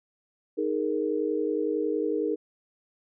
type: chord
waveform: sine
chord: D# suspended fourth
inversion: none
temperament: equal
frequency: 311.1 / 415.3 / 466.2 Hz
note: D#4 / G#4 / A#4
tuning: 0 / 0 / 0 cents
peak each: -29 dBFS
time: 0.57-2.36 s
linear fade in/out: 20 ms
effects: none